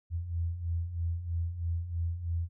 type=beating tone pair; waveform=sine; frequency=82.41 / 85.51 Hz; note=E2 / F2; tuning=0 / -36 cents; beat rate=3.1 Hz; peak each=-37 / -31 dBFS; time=0.1-2.49 s; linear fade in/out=50 ms; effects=none